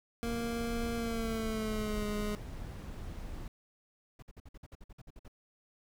brown noise, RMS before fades -41 dBFS, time 0.23-3.48 s, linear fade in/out 2 ms
25% pulse tone with pitch glide, 233.1 to 208.9 Hz, A#3 to G#3, 0 to +10 cents, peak -30 dBFS, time 0.23-2.35 s, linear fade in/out 0 ms, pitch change -190 cents, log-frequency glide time 0.95-2.06 s
brown noise bursts, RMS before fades -49 dBFS, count 13, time 4.19-5.281 s, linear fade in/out 5 ms, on 35 ms, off 53 ms
effects none

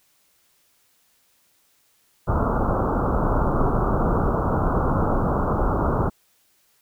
pink low-pass noise, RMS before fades -21 dBFS, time 2.27-6.1 s, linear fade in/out 20 ms, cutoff 1400 Hz, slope 96 dB/octave, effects white hiss -63 dBFS RMS until 6.81 s

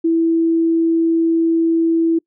sine tone, 329.6 Hz, E4, in tune, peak -12 dBFS, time 0.04-2.19 s, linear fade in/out 10 ms, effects noise-tail reverb RT60 0.1 s tail -26 dB re dry

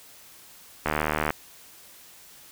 click train, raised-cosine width 0.5 ms, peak -9 dBFS, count 35, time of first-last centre 0.86-1.305 s, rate 76.4 Hz, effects white hiss -50 dBFS RMS until 2.51 s

